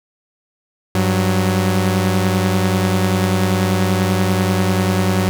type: tone pair together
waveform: sawtooth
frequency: 97.58 / 184.9 Hz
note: G2 / F#3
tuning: -7 / -1 cents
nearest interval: major seventh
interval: 1106 cents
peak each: -13 dBFS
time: 0.95-5.29 s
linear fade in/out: 0 ms
effects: none